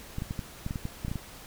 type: clicks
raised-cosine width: 5 ms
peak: -20 dBFS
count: 12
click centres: 0.184 / 0.221 / 0.309 / 0.392 / 0.664 / 0.709 / 0.758 / 0.854 / 1.049 / 1.082 / 1.115 / 1.157 s
effects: pink hiss -47 dBFS RMS until 1.46 s